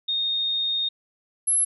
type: tone pair in turn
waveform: sine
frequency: 3693 / 11022 Hz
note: A#7 / F9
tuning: -17 / -24 cents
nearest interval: octave + perfect fifth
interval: 1893 cents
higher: second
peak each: -22 / -18 dBFS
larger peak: second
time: 0.08-0.89 / 1.47-1.65 s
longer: first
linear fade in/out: 10 ms
effects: none